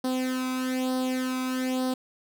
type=tone with flanger; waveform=sawtooth; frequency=256.9 Hz; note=C4; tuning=32 cents flat; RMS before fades=-28 dBFS; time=0.04-1.94 s; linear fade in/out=5 ms; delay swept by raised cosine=0.21 to 0.83 ms; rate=1.1 Hz; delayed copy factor=+0.75; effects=none